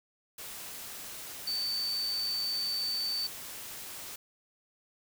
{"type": "tone in noise", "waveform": "sine", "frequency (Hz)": 4553, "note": "C#8", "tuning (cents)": 45, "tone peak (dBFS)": -30, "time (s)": [1.47, 3.27], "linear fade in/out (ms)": 5, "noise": "white", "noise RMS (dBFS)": -43, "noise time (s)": [0.38, 4.16], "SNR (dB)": 10, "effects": []}